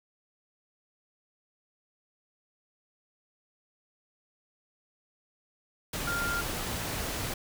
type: tone in noise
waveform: sine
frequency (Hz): 1396.9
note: F6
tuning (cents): 0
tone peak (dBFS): -30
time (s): 6.07-6.41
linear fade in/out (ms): 5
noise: pink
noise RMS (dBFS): -34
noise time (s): 5.93-7.34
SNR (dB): +1
effects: none